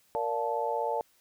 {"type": "chord", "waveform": "sine", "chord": "Bb major seventh", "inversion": "none", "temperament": "just", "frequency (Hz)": [466.2, 582.7, 699.2, 874.1], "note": ["Bb4", "D5", "F5", "A5"], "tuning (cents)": [0, -14, 2, -12], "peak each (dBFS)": [-33, -34, -36, -31], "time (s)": [0.15, 1.01], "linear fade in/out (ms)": 0, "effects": ["white hiss -66 dBFS RMS until 1.2 s"]}